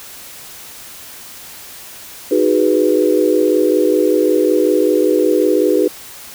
sine chord, G# minor seventh, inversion second, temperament equal, 311.1 / 370 / 415.3 / 493.9 Hz, D#4 / F#4 / G#4 / B4, 0 / 0 / 0 / 0 cents, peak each -16 dBFS, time 2.31-5.88 s, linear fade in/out 5 ms, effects white hiss -35 dBFS RMS until 6.34 s

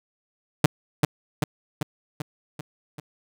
sawtooth tone with echo, 150 Hz, D3, 37 cents sharp, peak -7 dBFS, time 0.64-0.66 s, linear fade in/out 5 ms, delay 390 ms, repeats 6, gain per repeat -4 dB, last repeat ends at 3 s, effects none

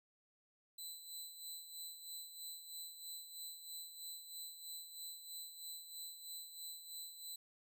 15% pulse tone with tremolo, 4009 Hz, B7, 25 cents sharp, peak -39 dBFS, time 0.78-7.36 s, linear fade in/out 5 ms, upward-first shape sine, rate 3.1 Hz, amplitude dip 60%, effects none

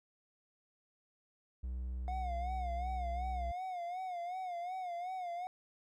triangle tone, 62.4 Hz, B1, 19 cents sharp, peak -35 dBFS, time 1.63-3.52 s, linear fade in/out 10 ms
triangle tone with vibrato, 720 Hz, F#5, 47 cents flat, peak -36 dBFS, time 2.08-5.47 s, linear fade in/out 0 ms, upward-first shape sine, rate 2.7 Hz, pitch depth 82 cents each way
effects none

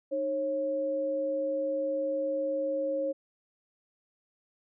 sine tone pair together, 306.4 / 545.9 Hz, D#4 / C#5, -27 / -27 cents, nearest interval minor seventh, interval 1000 cents, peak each -36 / -28 dBFS, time 0.11-3.13 s, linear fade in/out 20 ms, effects none

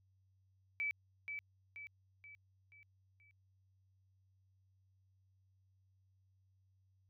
sine tone with echo, 2303 Hz, D7, 34 cents flat, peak -35 dBFS, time 0.8-0.91 s, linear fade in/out 0 ms, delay 480 ms, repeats 5, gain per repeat -6 dB, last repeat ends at 3.31 s, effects added 95 Hz sine -70 dBFS peak until 7.09 s

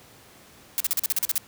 blue noise bursts, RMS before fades -23 dBFS, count 10, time 0.78-1.379 s, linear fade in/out 0 ms, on 23 ms, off 41 ms, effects pink hiss -51 dBFS RMS until 1.47 s + high-pass 80 Hz 12 dB/octave

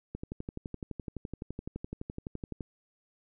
click train, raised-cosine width 3 ms, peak -24 dBFS, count 30, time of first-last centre 0.15-2.608 s, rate 11.8 Hz, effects none

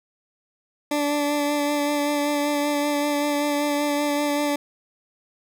20% pulse tone with vibrato, 291.5 Hz, D4, 13 cents flat, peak -16 dBFS, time 0.91-4.56 s, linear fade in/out 5 ms, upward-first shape sine, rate 5.2 Hz, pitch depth 18 cents each way, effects none

